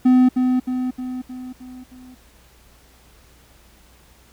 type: tone with echo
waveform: triangle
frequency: 253.6 Hz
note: B3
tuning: 46 cents sharp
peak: -8 dBFS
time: 0.05-0.29 s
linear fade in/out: 10 ms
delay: 310 ms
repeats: 6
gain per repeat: -5 dB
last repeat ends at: 2.15 s
effects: added 60 Hz sine -53 dBFS peak until 4.32 s + pink hiss -53 dBFS RMS until 4.32 s